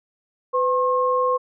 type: tone pair together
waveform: sine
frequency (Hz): 504 / 1074.1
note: B4 / C6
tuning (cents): +35 / +45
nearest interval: octave + minor second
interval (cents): 1310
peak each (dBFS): -20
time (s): 0.53-1.38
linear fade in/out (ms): 20
effects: none